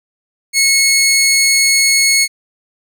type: tone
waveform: 15% pulse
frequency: 2187 Hz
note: C#7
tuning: 24 cents flat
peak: -3 dBFS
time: 0.53-2.28 s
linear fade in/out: 50 ms
effects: none